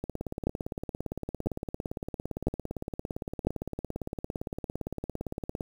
two click trains, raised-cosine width 2 ms, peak -13 / -20 dBFS, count 4 / 99, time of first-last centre 0.47-3.47 / 0.04-5.608 s, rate 1 / 17.6 Hz, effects 8-bit

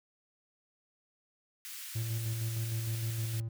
white high-pass noise, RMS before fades -44 dBFS, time 1.65-3.4 s, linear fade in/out 0 ms, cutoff 1400 Hz, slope 24 dB/octave
triangle tone with tremolo, 113.3 Hz, A#2, 49 cents flat, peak -29 dBFS, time 1.95-3.49 s, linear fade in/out 10 ms, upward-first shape square, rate 6.5 Hz, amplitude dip 30%
effects none

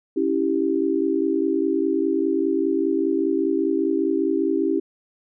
sine chord, C# diminished, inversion none, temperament equal with one note detuned, 277.2 / 327 / 392 Hz, C#4 / E4 / G4, 0 / -14 / 0 cents, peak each -24 / -22 / -23 dBFS, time 0.16-4.8 s, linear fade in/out 10 ms, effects none

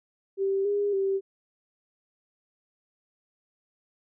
sine tone with pitch steps, 390.1 / 407.3 / 389.1 Hz, G4 / G#4 / G4, -8 / -34 / -13 cents, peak -23 dBFS, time 0.37-1.21 s, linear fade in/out 50 ms, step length 280 ms, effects none

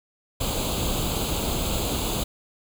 pink noise with comb filter, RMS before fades -26 dBFS, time 0.4-2.24 s, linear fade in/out 10 ms, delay 0.27 ms, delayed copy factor +0.8, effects none

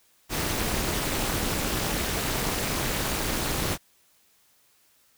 pink noise with amplitude modulation, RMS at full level -24 dBFS, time 0.29-3.78 s, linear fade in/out 50 ms, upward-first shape sine, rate 266 Hz, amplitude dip 85%, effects white hiss -63 dBFS RMS until 5.17 s

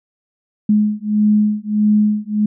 sine beating tone pair, 210 / 211.6 Hz, G#3 / G#3, +19 / +33 cents, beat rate 1.6 Hz, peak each -15 dBFS, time 0.69-2.46 s, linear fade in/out 5 ms, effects none

